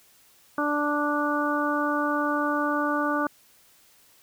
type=harmonic tone; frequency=293.7 Hz; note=D4; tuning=in tune; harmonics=1 / 2 / 3 / 4 / 5; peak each=-27 / -30 / -32 / -28 / -30 dBFS; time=0.58-3.27 s; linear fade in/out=2 ms; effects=white hiss -58 dBFS RMS until 4.22 s